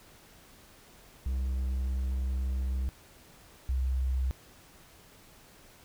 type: tone pair in turn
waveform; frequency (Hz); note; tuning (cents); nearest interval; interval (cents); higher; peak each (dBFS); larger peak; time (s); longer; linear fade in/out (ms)
triangle / sine; 64.8 / 64.8; C2 / C2; -16 / -16; unison; 0; neither; -26; neither; 1.26-2.89 / 3.69-4.31; first; 0
effects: pink hiss -56 dBFS RMS until 5.84 s